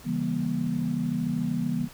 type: chord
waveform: sine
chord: C# diminished seventh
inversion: none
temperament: just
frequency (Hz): 138.59 / 166.31 / 199.57 / 239.5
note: C#3 / E3 / G3 / Bb3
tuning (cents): 0 / +16 / +31 / +47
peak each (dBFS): -34 / -30 / -32 / -28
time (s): 0.04-1.89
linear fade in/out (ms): 50
effects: pink hiss -49 dBFS RMS until 1.93 s